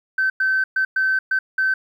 sine tone bursts at uneven times, 1539 Hz, G6, 32 cents flat, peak -15 dBFS, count 6, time 0.18-0.3 / 0.4-0.64 / 0.76-0.85 / 0.96-1.19 / 1.31-1.39 / 1.58-1.74 s, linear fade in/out 5 ms, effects tanh soft clip ceiling -12 dBFS + 9-bit

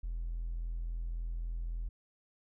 triangle tone, 41.83 Hz, E1, 26 cents sharp, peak -31 dBFS, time 0.03-1.89 s, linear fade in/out 10 ms, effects tanh soft clip ceiling -31 dBFS

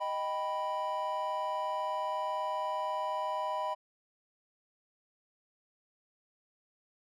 triangle chord, Eb augmented, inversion none, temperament equal, 622.3 / 784 / 987.8 Hz, Eb5 / G5 / B5, 0 / 0 / 0 cents, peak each -35 / -37 / -32 dBFS, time 0-3.75 s, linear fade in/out 20 ms, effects none

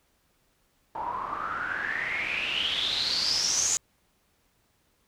white noise with low-pass filter sweep, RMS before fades -29 dBFS, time 0.95-3.77 s, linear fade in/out 0 ms, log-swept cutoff 880 to 7000 Hz, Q 10, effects pink hiss -69 dBFS RMS until 5.07 s

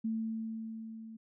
sine tone with level ramp, 223 Hz, A3, 23 cents sharp, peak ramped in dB -30 to -45 dBFS, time 0.04-1.17 s, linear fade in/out 10 ms, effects none

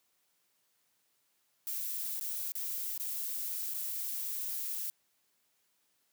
violet noise with dropouts, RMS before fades -37 dBFS, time 1.67-4.9 s, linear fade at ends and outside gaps 0 ms, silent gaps 2.196-2.21 / 2.52-2.553 / 2.977-2.998 / 3.738-3.744 s, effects white hiss -75 dBFS RMS until 6.12 s + high-pass 100 Hz 12 dB/octave

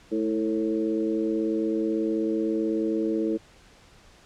harmonic tone with a mistuned harmonic, 109.2 Hz, A2, 13 cents flat, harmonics 2 / 3 / 4 / 5, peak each -31 / -25 / -29 / -36 dBFS, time 0.11-3.38 s, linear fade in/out 20 ms, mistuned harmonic 4, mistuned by +36 cents, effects pink hiss -54 dBFS RMS until 4.25 s + low-pass 7000 Hz 12 dB/octave

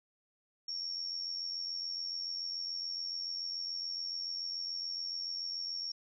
sine tone with amplitude modulation, 5500 Hz, F8, 27 cents flat, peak -33 dBFS, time 0.68-5.92 s, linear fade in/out 5 ms, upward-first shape sine, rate 87 Hz, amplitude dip 65%, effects none

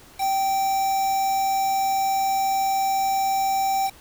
triangle tone with quantisation, 778 Hz, G5, 13 cents flat, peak -18 dBFS, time 0.18-3.91 s, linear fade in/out 50 ms, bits 5, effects pink hiss -49 dBFS RMS until 4 s

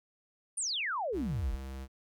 sine exponential sweep, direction down, 9800 to 38.92 Hz, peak -31 dBFS, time 0.57-1.56 s, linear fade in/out 10 ms
square tone, 66.6 Hz, C2, 31 cents sharp, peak -40 dBFS, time 1.12-1.88 s, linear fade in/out 50 ms
effects none

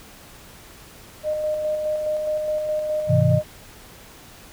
sine tone with tremolo, 612 Hz, D#5, 29 cents flat, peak -20 dBFS, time 1.23-3.44 s, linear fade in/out 50 ms, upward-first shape square, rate 4.8 Hz, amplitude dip 30%
sine chord, Ab augmented, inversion none, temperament just, 103.83 / 129.78 / 162.23 Hz, Ab2 / C3 / E3, 0 / -14 / -27 cents, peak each -20 / -18 / -20 dBFS, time 3.07-3.41 s, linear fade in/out 50 ms
effects pink hiss -45 dBFS RMS until 4.52 s

